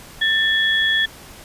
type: tone pair together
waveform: sine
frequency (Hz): 1777 / 3355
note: A6 / G#7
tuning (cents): +17 / +17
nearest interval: major seventh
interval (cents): 1100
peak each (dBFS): -17 / -19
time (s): 0.21-1.06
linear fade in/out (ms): 10
effects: pink hiss -41 dBFS RMS until 1.44 s + resampled to 32000 Hz